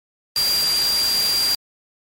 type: tone in noise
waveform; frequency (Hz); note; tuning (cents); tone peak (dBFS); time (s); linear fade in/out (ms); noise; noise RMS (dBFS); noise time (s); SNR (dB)
sine; 4754; D8; +20; -17; 0.36-1.55; 2; white; -25; 0.36-1.55; +5
effects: MP3 64 kbps